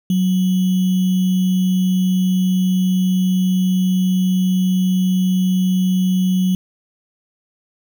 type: tone with sample-and-hold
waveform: sine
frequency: 185 Hz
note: F#3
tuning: in tune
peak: -13 dBFS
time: 0.1-6.55 s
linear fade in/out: 2 ms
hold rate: 3150 Hz
effects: none